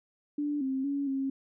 sine tone with pitch steps, 292.8 / 265.4 / 281.3 / 269.8 Hz, D4 / C4 / C#4 / C#4, -5 / +25 / +26 / -47 cents, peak -28 dBFS, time 0.38-1.3 s, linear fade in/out 5 ms, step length 230 ms, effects none

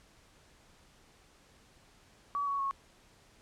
sine tone with pitch steps, 1140 / 1118.5 / 1097.4 Hz, C#6 / C#6 / C#6, +48 / +15 / -18 cents, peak -30 dBFS, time 2.35-2.71 s, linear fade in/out 0 ms, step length 120 ms, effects pink hiss -62 dBFS RMS until 3.41 s + low-pass 9000 Hz 12 dB/octave

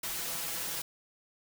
white noise with comb filter, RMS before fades -36 dBFS, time 0.03-0.82 s, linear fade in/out 5 ms, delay 6 ms, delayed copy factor +0.8, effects none

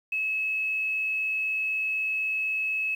sine tone with quantisation, 2584 Hz, E7, 35 cents flat, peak -25 dBFS, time 0.12-2.95 s, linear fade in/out 5 ms, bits 9, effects none

